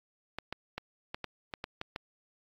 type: clicks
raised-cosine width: 0.3 ms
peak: -20 dBFS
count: 9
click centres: 0.386 / 0.526 / 0.78 / 1.145 / 1.243 / 1.538 / 1.641 / 1.814 / 1.961 s
effects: AAC 64 kbps